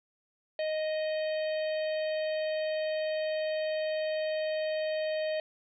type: harmonic tone with a mistuned harmonic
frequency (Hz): 622.3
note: D#5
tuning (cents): 0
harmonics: 1 / 3 / 4 / 5 / 6 / 7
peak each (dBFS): -29 / -42 / -45 / -46 / -51 / -48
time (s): 0.59-5.4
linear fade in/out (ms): 2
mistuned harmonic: 6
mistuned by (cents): +26
effects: none